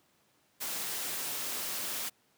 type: noise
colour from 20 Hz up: white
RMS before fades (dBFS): -36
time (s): 0.6-2.1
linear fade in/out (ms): 20
effects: pink hiss -69 dBFS RMS until 2.37 s + high-pass 150 Hz 12 dB/octave